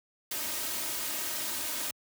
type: noise with comb filter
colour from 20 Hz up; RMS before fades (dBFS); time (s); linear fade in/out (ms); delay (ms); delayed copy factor
white; -34; 0.31-1.91; 5; 3.2; +0.65
effects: high-pass 80 Hz 12 dB/octave